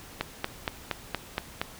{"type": "click train", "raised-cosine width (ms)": 0.3, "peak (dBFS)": -11, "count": 7, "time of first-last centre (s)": [0.21, 1.615], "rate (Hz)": 4.27, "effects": ["pink hiss -47 dBFS RMS until 1.79 s"]}